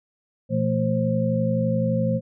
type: tone cluster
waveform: sine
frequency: 118.5 / 170.4 / 222.1 / 529 Hz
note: A#2 / F3 / A3 / C5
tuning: +29 / -42 / +16 / +19 cents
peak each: -25 dBFS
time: 0.49-2.21 s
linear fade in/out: 50 ms
effects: none